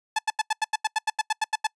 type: tone bursts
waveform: sawtooth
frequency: 867 Hz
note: A5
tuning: 26 cents flat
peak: -17 dBFS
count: 14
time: 0.16-1.67 s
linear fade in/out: 5 ms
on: 28 ms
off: 86 ms
effects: noise-tail reverb RT60 0.1 s tail -26 dB re dry + resampled to 22050 Hz